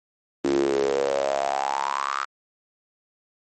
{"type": "tone with high-pass filter sweep", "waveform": "sawtooth", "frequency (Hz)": 69, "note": "C#2", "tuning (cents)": -7, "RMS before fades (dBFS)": -24, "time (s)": [0.44, 2.25], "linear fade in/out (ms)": 10, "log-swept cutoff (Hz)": [310, 1300], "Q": 7.4, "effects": ["MP3 32 kbps"]}